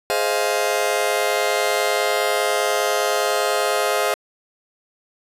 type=chord; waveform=sawtooth; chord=F minor seventh; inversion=first; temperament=just; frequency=419.1 / 523.8 / 628.6 / 698.5 Hz; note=Ab4 / C5 / Eb5 / F5; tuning=+16 / +2 / +18 / 0 cents; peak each=-20 dBFS; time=0.1-4.14 s; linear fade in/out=0 ms; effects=resampled to 32000 Hz